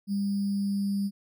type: tone with sample-and-hold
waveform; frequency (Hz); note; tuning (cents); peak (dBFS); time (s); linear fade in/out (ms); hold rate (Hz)
sine; 199.6; G3; +32; -25; 0.07-1.11; 50; 4900
effects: none